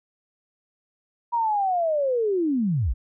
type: linear sweep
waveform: sine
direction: down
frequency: 961 to 42.21 Hz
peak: -20 dBFS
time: 1.32-2.94 s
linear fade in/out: 20 ms
effects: none